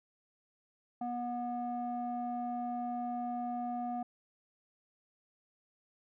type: tone with low-pass filter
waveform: square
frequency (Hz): 242.3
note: B3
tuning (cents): -33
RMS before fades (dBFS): -37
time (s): 1.01-4.03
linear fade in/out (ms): 5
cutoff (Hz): 820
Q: 8.2
effects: none